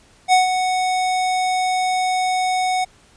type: tone with ADSR envelope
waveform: square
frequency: 740 Hz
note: F#5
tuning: in tune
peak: -10 dBFS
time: 0.28-2.85 s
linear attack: 47 ms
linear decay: 140 ms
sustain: -8 dB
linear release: 15 ms
effects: pink hiss -52 dBFS RMS until 3.16 s + resampled to 22050 Hz